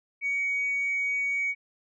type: tone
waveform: sine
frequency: 2249 Hz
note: C#7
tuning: 24 cents sharp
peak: -24 dBFS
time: 0.21-1.55 s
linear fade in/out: 50 ms
effects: tanh soft clip ceiling -21 dBFS